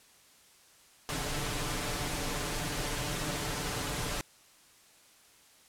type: noise with comb filter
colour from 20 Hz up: pink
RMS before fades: -34 dBFS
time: 1.09-4.21 s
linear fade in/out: 0 ms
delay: 6.8 ms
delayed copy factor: +0.6
effects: white hiss -60 dBFS RMS until 5.68 s + low-pass 11000 Hz 12 dB/octave